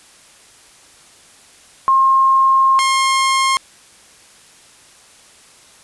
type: tone pair in turn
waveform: sine / sawtooth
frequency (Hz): 1068 / 1068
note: C6 / C6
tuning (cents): +35 / +35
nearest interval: unison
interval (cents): 0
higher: neither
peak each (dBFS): -9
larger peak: neither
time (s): 1.88-2.79 / 2.79-3.57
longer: first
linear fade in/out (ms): 0
effects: white hiss -46 dBFS RMS until 5.83 s + resampled to 24000 Hz